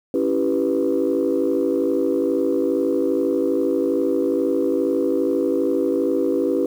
sine chord, C# half-diminished seventh, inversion none, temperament equal, 277.2 / 329.6 / 392 / 493.9 Hz, C#4 / E4 / G4 / B4, 0 / 0 / 0 / 0 cents, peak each -22 dBFS, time 0.14-6.66 s, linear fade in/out 2 ms, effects tanh soft clip ceiling -10 dBFS + 8-bit

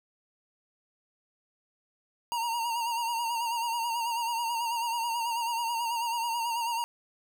square tone with vibrato, 932.3 Hz, A#5, in tune, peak -29 dBFS, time 2.32-6.84 s, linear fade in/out 0 ms, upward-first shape sine, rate 9.2 Hz, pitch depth 50 cents each way, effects none

